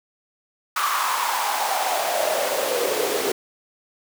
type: noise with high-pass filter sweep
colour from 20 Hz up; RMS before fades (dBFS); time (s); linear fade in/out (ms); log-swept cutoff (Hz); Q
pink; -23; 0.76-3.32; 5; 1200 to 390; 5.7
effects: none